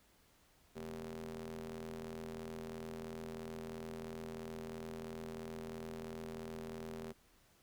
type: ring-modulated tone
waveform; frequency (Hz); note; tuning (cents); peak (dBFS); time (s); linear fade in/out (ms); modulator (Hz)
sawtooth; 83; E2; +12; -37; 0.75-7.13; 20; 309
effects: pink hiss -69 dBFS RMS until 7.62 s